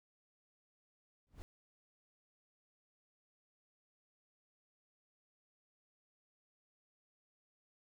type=noise with exponential growth; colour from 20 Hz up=brown; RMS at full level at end=-44 dBFS; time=1.27-1.42 s; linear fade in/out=0 ms; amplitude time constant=32 ms; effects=none

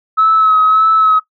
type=tone with vibrato; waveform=sine; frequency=1290 Hz; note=E6; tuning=38 cents flat; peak=-6 dBFS; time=0.17-1.2 s; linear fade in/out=20 ms; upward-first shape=sine; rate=1.7 Hz; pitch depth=26 cents each way; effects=noise-tail reverb RT60 0.1 s tail -18 dB re dry + tanh soft clip ceiling -2 dBFS

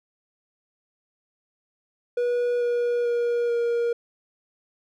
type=tone with pitch steps; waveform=triangle; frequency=485 / 480.5 / 476.1 / 471.7 Hz; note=B4 / B4 / A#4 / A#4; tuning=-31 / -48 / +37 / +20 cents; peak=-19 dBFS; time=2.17-3.93 s; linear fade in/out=5 ms; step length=440 ms; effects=none

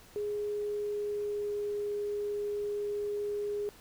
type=tone with pitch glide; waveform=sine; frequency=415.3 to 412.4 Hz; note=G#4 to G#4; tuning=0 to -12 cents; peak=-31 dBFS; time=0.16-3.69 s; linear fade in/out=0 ms; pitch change=-12 cents; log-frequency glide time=0.6-1.71 s; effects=pink hiss -56 dBFS RMS until 3.8 s

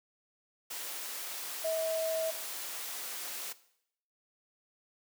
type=tone in noise; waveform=sine; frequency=645 Hz; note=E5; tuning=38 cents flat; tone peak=-29 dBFS; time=1.64-2.31 s; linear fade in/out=10 ms; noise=white; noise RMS=-40 dBFS; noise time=0.7-3.53 s; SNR=+8 dB; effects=noise-tail reverb RT60 0.7 s tail -17 dB re dry + high-pass 400 Hz 12 dB/octave

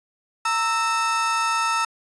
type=tone pair together; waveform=35% pulse; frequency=918.4 / 1316 Hz; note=A#5 / E6; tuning=-26 / -3 cents; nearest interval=tritone; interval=623 cents; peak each=-23 / -20 dBFS; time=0.45-1.85 s; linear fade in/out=5 ms; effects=resampled to 22050 Hz

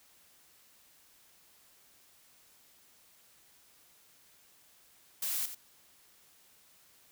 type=noise with echo; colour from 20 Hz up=blue; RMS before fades=-34 dBFS; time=5.22-5.46 s; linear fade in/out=5 ms; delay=89 ms; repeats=1; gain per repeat=-10 dB; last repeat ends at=5.549 s; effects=white hiss -63 dBFS RMS until 7.11 s

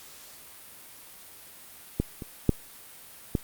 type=clicks; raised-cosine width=3 ms; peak=-11 / -23 / -6 / -11 dBFS; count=4; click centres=2 / 2.222 / 2.493 / 3.352 s; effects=white hiss -48 dBFS RMS until 3.43 s + Opus 48 kbps

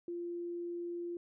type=tone; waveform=sine; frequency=346.1 Hz; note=F4; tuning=16 cents flat; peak=-37 dBFS; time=0.08-1.17 s; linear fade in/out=2 ms; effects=none

